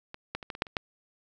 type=clicks; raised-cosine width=0.3 ms; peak=-24 / -16 / -25 / -19 / -25 / -9 / -29 / -11 dBFS; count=8; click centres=0.144 / 0.35 / 0.428 / 0.502 / 0.551 / 0.621 / 0.668 / 0.768 s; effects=none